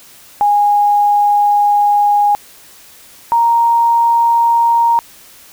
sine tone pair in turn, 823 / 932.4 Hz, G#5 / A#5, -16 / 0 cents, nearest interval major second, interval 216 cents, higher second, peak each -8 dBFS, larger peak neither, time 0.41-2.35 / 3.32-4.99 s, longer first, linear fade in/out 0 ms, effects white hiss -41 dBFS RMS until 5.52 s

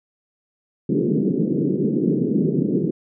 pink band-pass noise, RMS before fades -20 dBFS, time 0.89-2.91 s, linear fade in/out 5 ms, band 150 to 420 Hz, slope 48 dB/octave, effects none

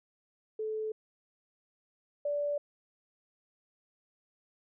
sine tone pair in turn, 434.5 / 581.3 Hz, A4 / D5, -22 / -18 cents, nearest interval perfect fourth, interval 504 cents, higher second, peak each -32 / -29 dBFS, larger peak second, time 0.59-0.92 / 2.25-2.58 s, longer neither, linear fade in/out 5 ms, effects none

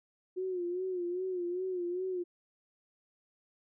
sine tone with vibrato, 361.6 Hz, F#4, 40 cents flat, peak -32 dBFS, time 0.36-2.24 s, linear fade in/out 20 ms, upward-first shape sine, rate 2.5 Hz, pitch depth 70 cents each way, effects none

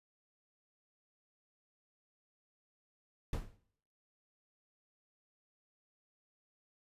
brown noise with exponential decay, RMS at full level -31 dBFS, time 3.33-3.57 s, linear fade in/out 2 ms, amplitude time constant 51 ms, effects noise-tail reverb RT60 0.6 s tail -17 dB re dry + resampled to 32000 Hz

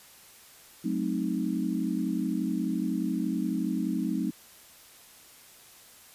sine chord, F# diminished seventh, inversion none, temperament equal with one note detuned, 185 / 216.7 / 261.6 / 311.1 Hz, F#3 / A3 / C4 / Eb4, 0 / -26 / 0 / 0 cents, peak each -32 dBFS, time 0.84-4.31 s, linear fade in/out 10 ms, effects white hiss -53 dBFS RMS until 6.14 s + resampled to 32000 Hz

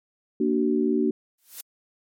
sine chord, Bb augmented, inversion none, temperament equal with one note detuned, 233.1 / 293.7 / 376.7 Hz, Bb3 / D4 / F#4, 0 / 0 / +31 cents, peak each -24 dBFS, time 0.4-1.11 s, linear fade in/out 5 ms
blue noise with exponential growth, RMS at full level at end -32 dBFS, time 1.38-1.61 s, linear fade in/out 5 ms, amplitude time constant 50 ms
effects MP3 64 kbps

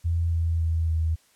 sine tone with pitch steps, 84.1 / 82.89 / 81.71 / 80.53 Hz, E2 / E2 / E2 / E2, +35 / +10 / -15 / -40 cents, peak -21 dBFS, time 0.04-1.16 s, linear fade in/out 20 ms, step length 280 ms, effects white hiss -61 dBFS RMS until 1.35 s + low-pass 11000 Hz 12 dB/octave

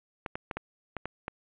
clicks, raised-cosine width 0.5 ms, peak -19 dBFS, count 7, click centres 0.262 / 0.355 / 0.512 / 0.57 / 0.967 / 1.056 / 1.281 s, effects resampled to 8000 Hz + 8-bit

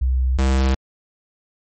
sine / square tone pair in turn, 64 / 66.22 Hz, C2 / C2, -38 / +21 cents, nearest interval minor second, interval 59 cents, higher second, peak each -15 dBFS, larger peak neither, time 0.01-0.38 / 0.38-0.75 s, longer neither, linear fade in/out 10 ms, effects MP3 32 kbps

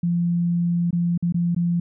sine tone with dropouts, 172.5 Hz, F3, 21 cents flat, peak -18 dBFS, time 0.03-1.8 s, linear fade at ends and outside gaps 5 ms, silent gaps 0.908-0.928 / 1.177-1.225 / 1.324-1.343 / 1.548-1.563 s, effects none

